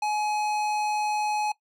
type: tone with hard clipping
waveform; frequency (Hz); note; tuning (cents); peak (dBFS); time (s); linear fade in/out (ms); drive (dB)
sine; 844; G#5; +28; -26; 0.02-1.52; 5; 15
effects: noise-tail reverb RT60 0.1 s tail -19 dB re dry